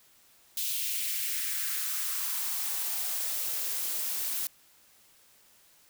blue noise with high-pass filter sweep, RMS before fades -32 dBFS, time 0.57-4.47 s, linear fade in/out 2 ms, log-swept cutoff 3200 to 250 Hz, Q 2.2, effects white hiss -61 dBFS RMS until 5.89 s

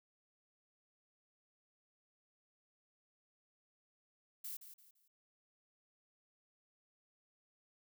violet noise with echo, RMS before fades -45 dBFS, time 4.44-4.57 s, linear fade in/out 5 ms, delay 170 ms, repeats 3, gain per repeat -10 dB, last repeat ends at 5.08 s, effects none

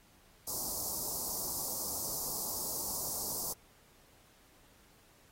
white band-stop noise, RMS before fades -37 dBFS, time 0.47-3.53 s, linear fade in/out 5 ms, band 1100 to 4700 Hz, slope 48 dB/octave, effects pink hiss -64 dBFS RMS until 5.31 s + AAC 48 kbps

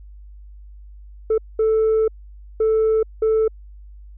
sine tone bursts at uneven times, 440 Hz, A4, in tune, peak -12 dBFS, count 4, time 1.3-1.38 / 1.59-2.08 / 2.6-3.03 / 3.22-3.48 s, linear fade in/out 5 ms, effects tanh soft clip ceiling -13 dBFS + added 50 Hz sine -38 dBFS peak until 4.17 s

